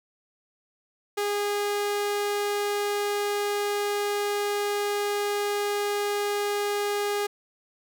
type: tone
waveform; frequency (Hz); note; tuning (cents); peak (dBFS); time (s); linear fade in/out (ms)
sawtooth; 410; G#4; -22; -21; 1.17-7.27; 10
effects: none